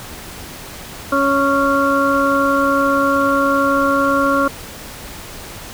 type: harmonic tone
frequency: 277.2 Hz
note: C#4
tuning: in tune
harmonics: 1 / 2 / 4 / 5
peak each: -18 / -18 / -18 / -18 dBFS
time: 1.12-4.48 s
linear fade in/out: 5 ms
effects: pink hiss -33 dBFS RMS until 5.73 s